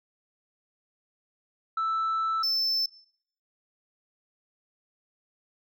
sine tone pair in turn, 1320 / 5289 Hz, E6 / E8, +2 / +5 cents, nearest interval 2 octaves, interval 2403 cents, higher second, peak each -23 / -21 dBFS, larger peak second, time 1.77-2.43 / 2.43-2.86 s, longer first, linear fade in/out 5 ms, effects noise-tail reverb RT60 0.6 s tail -22 dB re dry + tanh soft clip ceiling -23 dBFS

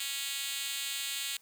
5% pulse tone with high-pass filter, 276.6 Hz, C#4, 4 cents flat, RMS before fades -36 dBFS, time 0-1.37 s, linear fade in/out 2 ms, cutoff 3900 Hz, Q 1.1, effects white hiss -64 dBFS RMS until 1.41 s

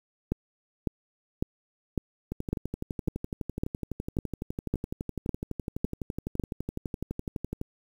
two click trains, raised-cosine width 3 ms, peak -13 / -19 dBFS, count 12 / 64, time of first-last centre 0.32-6.397 / 2.32-7.614 s, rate 1.81 / 11.9 Hz, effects 8-bit

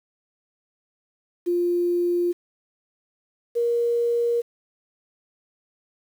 sine tone pair in turn, 350 / 472.2 Hz, F4 / A#4, +4 / +22 cents, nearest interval perfect fourth, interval 518 cents, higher second, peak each -19 dBFS, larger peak neither, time 1.46-2.33 / 3.55-4.42 s, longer neither, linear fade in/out 20 ms, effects 8-bit

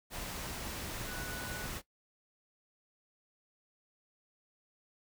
sine tone in noise, 1478 Hz, F#6, 2 cents flat, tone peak -44 dBFS, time 1.05-1.7 s, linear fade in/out 50 ms, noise pink, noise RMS -41 dBFS, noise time 0.1-1.82 s, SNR -6 dB, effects noise-tail reverb RT60 0.1 s tail -17 dB re dry

